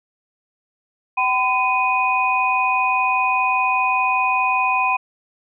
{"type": "tone cluster", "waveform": "sine", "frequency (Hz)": [765, 1010, 2488], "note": ["G5", "B5", "D#7"], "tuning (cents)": [-42, 39, -1], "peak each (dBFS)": [-22, -19, -20], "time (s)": [1.17, 4.97], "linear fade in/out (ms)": 10, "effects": []}